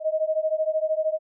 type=beating tone pair; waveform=sine; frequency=622.3 / 635.3 Hz; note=D#5 / D#5; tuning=0 / +36 cents; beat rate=13 Hz; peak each=-24 / -25 dBFS; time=0-1.19 s; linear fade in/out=50 ms; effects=none